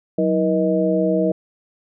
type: tone cluster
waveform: sine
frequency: 184.9 / 321.9 / 480.5 / 627 Hz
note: F#3 / E4 / B4 / D#5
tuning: -1 / -41 / -48 / +13 cents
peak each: -21 dBFS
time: 0.18-1.32 s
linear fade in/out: 5 ms
effects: none